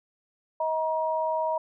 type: tone pair together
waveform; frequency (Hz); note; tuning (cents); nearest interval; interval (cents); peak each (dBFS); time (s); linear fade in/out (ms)
sine; 634 / 949.9; D#5 / A#5; +32 / +32; perfect fifth; 700; -27; 0.6-1.58; 5
effects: none